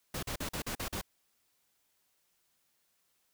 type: noise bursts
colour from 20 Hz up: pink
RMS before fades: -37 dBFS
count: 7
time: 0.14-1.014 s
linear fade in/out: 5 ms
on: 88 ms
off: 43 ms
effects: white hiss -75 dBFS RMS until 3.33 s